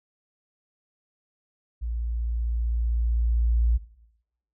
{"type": "tone with level ramp", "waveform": "sine", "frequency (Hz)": 57.8, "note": "A#1", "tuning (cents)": -14, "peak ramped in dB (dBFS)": [-27, -18], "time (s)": [1.81, 3.78], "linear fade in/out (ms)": 20, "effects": ["noise-tail reverb RT60 0.8 s tail -17 dB re dry"]}